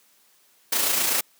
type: noise with amplitude modulation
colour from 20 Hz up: white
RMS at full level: -21 dBFS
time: 0.72-1.21 s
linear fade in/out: 5 ms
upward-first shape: sine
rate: 28.2 Hz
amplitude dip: 40%
effects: white hiss -60 dBFS RMS until 1.39 s + high-pass 200 Hz 12 dB/octave